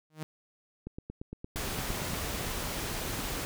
sawtooth tone with exponential growth, 155.56 Hz, D#3, in tune, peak -29 dBFS, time 0.1-0.23 s, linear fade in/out 0 ms, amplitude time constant 28 ms
click train, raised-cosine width 3 ms, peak -26 dBFS, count 13, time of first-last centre 0.87-2.249 s, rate 8.7 Hz
pink noise, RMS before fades -35 dBFS, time 1.56-3.45 s, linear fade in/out 0 ms
effects none

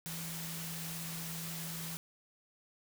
sine tone in noise, 164.81 Hz, E3, in tune, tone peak -43 dBFS, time 0.06-1.97 s, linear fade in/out 0 ms, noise white, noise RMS -43 dBFS, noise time 0.06-1.97 s, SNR -3 dB, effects none

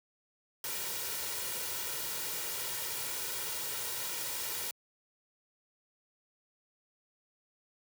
white noise with comb filter, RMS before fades -37 dBFS, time 0.64-4.71 s, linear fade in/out 2 ms, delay 2.1 ms, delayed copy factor +0.6, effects high-pass 100 Hz 12 dB/octave

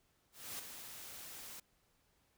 white noise with ADSR envelope, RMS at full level -43 dBFS, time 0.32-1.6 s, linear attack 270 ms, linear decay 9 ms, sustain -7 dB, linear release 5 ms, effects pink hiss -75 dBFS RMS until 2.37 s

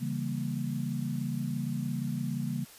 sine chord, C# diminished seventh, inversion none, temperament equal, 138.59 / 164.81 / 196 / 233.1 Hz, C#3 / E3 / G3 / Bb3, 0 / 0 / 0 / 0 cents, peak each -34 / -37 / -37 / -35 dBFS, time 0-2.65 s, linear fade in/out 20 ms, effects white hiss -52 dBFS RMS until 2.78 s + resampled to 32000 Hz

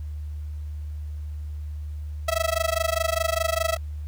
sawtooth tone with amplitude modulation, 653 Hz, E5, 17 cents flat, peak -15 dBFS, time 2.28-3.77 s, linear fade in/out 5 ms, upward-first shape sine, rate 24.9 Hz, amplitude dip 100%, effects added 75 Hz sine -30 dBFS peak until 4.07 s + pink hiss -60 dBFS RMS until 4.07 s

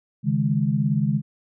sine chord, C# suspended second, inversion none, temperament equal with one note detuned, 138.19 / 155.56 / 207.7 Hz, C#3 / D#3 / G#3, -5 / 0 / 0 cents, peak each -23 dBFS, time 0.23-1.22 s, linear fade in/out 50 ms, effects none

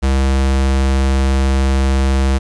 square tone, 66.9 Hz, C2, 39 cents sharp, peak -12 dBFS, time 0.02-2.39 s, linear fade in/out 20 ms, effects resampled to 22050 Hz + 8-bit

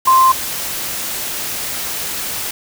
sine tone in noise, 1046.5 Hz, C6, in tune, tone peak -7 dBFS, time 0.07-0.32 s, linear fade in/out 5 ms, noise white, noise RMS -23 dBFS, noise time 0.05-2.51 s, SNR +13 dB, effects none

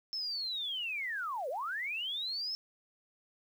sine linear two-way sweep, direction down then up, 5330 to 479.9 to 5330 Hz, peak -34 dBFS, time 0.13-2.55 s, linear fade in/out 0 ms, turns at 1.49 s, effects 10-bit

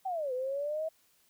sine linear two-way sweep, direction down then up, 781 to 497 to 647 Hz, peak -31 dBFS, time 0.05-0.89 s, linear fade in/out 10 ms, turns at 0.33 s, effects white hiss -68 dBFS RMS until 1.29 s

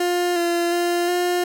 30% pulse tone with pitch steps, 353.2 / 343.5 / 348.1 / 355.1 Hz, F4 / F4 / F4 / F4, +20 / -29 / -6 / +29 cents, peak -16 dBFS, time 0-1.44 s, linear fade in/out 5 ms, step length 360 ms, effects none

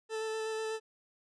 40% pulse tone with vibrato, 440 Hz, A4, in tune, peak -33 dBFS, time 0.09-0.8 s, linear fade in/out 50 ms, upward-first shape square, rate 8.1 Hz, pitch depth 9 cents each way, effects resampled to 22050 Hz

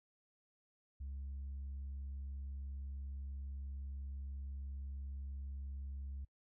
sine tone, 68.5 Hz, C#2, 20 cents flat, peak -40 dBFS, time 1-6.25 s, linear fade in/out 10 ms, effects noise-tail reverb RT60 0.1 s tail -26 dB re dry + tanh soft clip ceiling -40 dBFS

